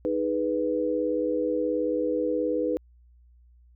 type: chord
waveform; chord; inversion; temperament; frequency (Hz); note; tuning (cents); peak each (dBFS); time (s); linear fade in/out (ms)
sine; G# minor; second; equal; 311.1 / 415.3 / 493.9; D#4 / G#4 / B4; 0 / 0 / 0; -28 / -31 / -26; 0.05-2.77; 0
effects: added 60 Hz sine -53 dBFS peak until 3.75 s